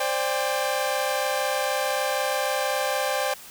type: chord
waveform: sawtooth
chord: C suspended second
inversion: none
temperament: equal with one note detuned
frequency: 523.3 / 587.3 / 798.2 Hz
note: C5 / D5 / G5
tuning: 0 / 0 / +31 cents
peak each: -24 dBFS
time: 0-3.34 s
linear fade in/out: 5 ms
effects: white hiss -44 dBFS RMS until 3.5 s